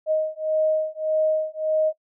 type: beating tone pair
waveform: sine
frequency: 624 / 625.7 Hz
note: D#5 / D#5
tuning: +5 / +10 cents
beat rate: 1.7 Hz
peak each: -23 / -23 dBFS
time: 0.06-1.93 s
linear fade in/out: 50 ms
effects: noise-tail reverb RT60 0.1 s tail -19 dB re dry